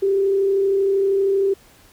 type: tone with frequency modulation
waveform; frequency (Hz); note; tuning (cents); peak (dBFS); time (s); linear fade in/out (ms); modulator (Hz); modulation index
sine; 392; G4; 0; -15; 0.02-1.54; 10; 32.8; 0.28
effects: pink hiss -51 dBFS RMS until 1.92 s